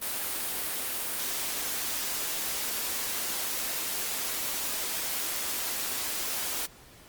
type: high-pass noise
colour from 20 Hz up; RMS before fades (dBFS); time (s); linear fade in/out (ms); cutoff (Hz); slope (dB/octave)
white; -32; 0.01-6.67; 20; 210; 24
effects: pink hiss -53 dBFS RMS until 7.08 s + Opus 32 kbps